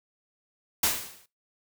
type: noise with exponential decay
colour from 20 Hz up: white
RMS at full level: -21 dBFS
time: 0.83-1.26 s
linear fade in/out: 5 ms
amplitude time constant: 93 ms
effects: noise-tail reverb RT60 0.2 s tail -19 dB re dry